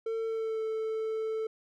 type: tone with pitch glide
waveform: triangle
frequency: 449.6 to 440.9 Hz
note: A4 to A4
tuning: +37 to +4 cents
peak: -28 dBFS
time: 0.06-1.47 s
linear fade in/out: 5 ms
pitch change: -33 cents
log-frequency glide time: 0.26-0.62 s
effects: none